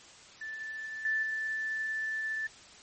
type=tone with level steps; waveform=sine; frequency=1760 Hz; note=A6; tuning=in tune; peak=-37 / -27 / -31 dBFS; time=0.41-2.47 s; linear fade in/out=5 ms; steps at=1.05 / 1.23 s; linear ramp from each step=2 ms; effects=white hiss -53 dBFS RMS until 2.82 s + MP3 32 kbps